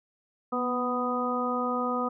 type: harmonic tone with a mistuned harmonic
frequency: 248.6 Hz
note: B3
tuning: 12 cents sharp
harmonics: 1 / 2 / 3 / 4 / 5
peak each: -31 / -32 / -35 / -36 / -30 dBFS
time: 0.52-2.09 s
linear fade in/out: 10 ms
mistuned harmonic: 1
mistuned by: -27 cents
effects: none